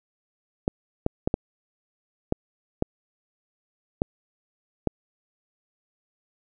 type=clicks; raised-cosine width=2 ms; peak=-8 dBFS; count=8; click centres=0.679 / 1.064 / 1.275 / 1.341 / 2.324 / 2.824 / 4.019 / 4.873 s; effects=none